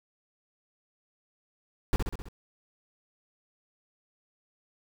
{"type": "noise with echo", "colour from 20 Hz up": "brown", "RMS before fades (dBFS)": -23, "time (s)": [1.93, 1.96], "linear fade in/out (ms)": 0, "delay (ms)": 65, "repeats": 5, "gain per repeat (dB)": -4, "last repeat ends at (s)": 2.285, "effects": []}